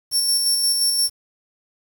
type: tone with tremolo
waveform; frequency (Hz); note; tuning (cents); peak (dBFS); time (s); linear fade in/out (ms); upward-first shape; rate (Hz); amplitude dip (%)
25% pulse; 5450; F8; -43; -11; 0.11-1.1; 50; square; 5.7; 30
effects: 7-bit